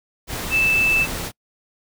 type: tone in noise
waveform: sine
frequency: 2637 Hz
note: E7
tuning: in tune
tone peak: -15 dBFS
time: 0.5-1.07 s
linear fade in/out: 50 ms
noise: pink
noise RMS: -28 dBFS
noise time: 0.27-1.32 s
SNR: +10 dB
effects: noise-tail reverb RT60 0.1 s tail -26 dB re dry